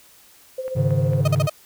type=tone with tremolo; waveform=sine; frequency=519 Hz; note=C5; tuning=14 cents flat; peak=-23 dBFS; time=0.58-1.21 s; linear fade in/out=5 ms; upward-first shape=sine; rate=15 Hz; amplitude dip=65%
type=click train; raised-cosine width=0.5 ms; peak=-24 dBFS; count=4; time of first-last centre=0.68-1.36 s; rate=4.41 Hz
type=chord; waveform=triangle; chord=Ab suspended fourth; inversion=none; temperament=just; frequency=103.83 / 138.43 / 155.74 Hz; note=Ab2 / Db3 / Eb3; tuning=0 / -2 / +2 cents; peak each=-21 / -18 / -21 dBFS; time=0.75-1.48 s; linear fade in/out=20 ms
type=tone bursts; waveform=35% pulse; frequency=622.3 Hz; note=D#5; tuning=in tune; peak=-18 dBFS; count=4; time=1.25-1.497 s; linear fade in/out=5 ms; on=28 ms; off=45 ms
effects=white hiss -51 dBFS RMS until 1.65 s